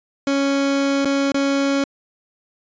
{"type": "tone with dropouts", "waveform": "30% pulse", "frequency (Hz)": 277.2, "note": "C#4", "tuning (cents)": 0, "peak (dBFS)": -14, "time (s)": [0.27, 1.84], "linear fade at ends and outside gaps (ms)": 2, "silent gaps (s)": [[1.048, 1.055], [1.32, 1.344]], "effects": ["resampled to 16000 Hz"]}